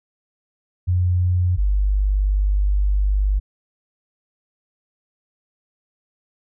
sine tone pair in turn, 89.7 / 49.59 Hz, F2 / G1, +47 / +21 cents, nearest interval minor seventh, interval 1026 cents, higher first, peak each -15 dBFS, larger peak neither, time 0.87-1.57 / 1.57-3.4 s, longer second, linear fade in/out 20 ms, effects none

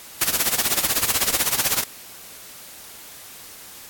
white noise with tremolo, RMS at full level -18 dBFS, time 0.21-1.84 s, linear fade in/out 5 ms, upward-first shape sine, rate 16 Hz, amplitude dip 80%, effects white hiss -41 dBFS RMS until 3.89 s + AAC 64 kbps

